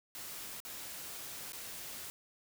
white noise with dropouts, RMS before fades -45 dBFS, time 0.15-2.1 s, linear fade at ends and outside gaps 0 ms, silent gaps 0.602-0.65 / 1.521-1.532 s, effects none

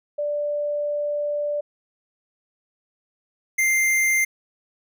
sine / square tone pair in turn, 587.3 / 2095 Hz, D5 / C7, 0 / +2 cents, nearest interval octave + minor seventh, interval 2202 cents, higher second, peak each -22 / -18 dBFS, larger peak second, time 0.18-1.61 / 3.58-4.25 s, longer first, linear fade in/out 10 ms, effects none

